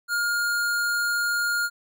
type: tone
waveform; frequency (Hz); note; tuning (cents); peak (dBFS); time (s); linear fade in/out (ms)
square; 1417; F6; +25; -23; 0.08-1.7; 50
effects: none